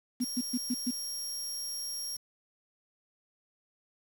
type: tone bursts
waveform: sine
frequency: 246.9 Hz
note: B3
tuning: in tune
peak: -27 dBFS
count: 5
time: 0.2-0.91 s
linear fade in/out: 10 ms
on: 46 ms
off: 120 ms
type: tone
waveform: 25% pulse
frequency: 5588 Hz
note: F8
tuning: in tune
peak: -30 dBFS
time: 0.21-2.17 s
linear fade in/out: 10 ms
effects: 8-bit